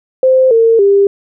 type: tone with pitch steps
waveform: sine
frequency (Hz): 520 / 455.3 / 398.7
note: C5 / A#4 / G4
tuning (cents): -11 / -41 / +29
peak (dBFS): -5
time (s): 0.23-1.07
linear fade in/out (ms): 2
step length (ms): 280
effects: none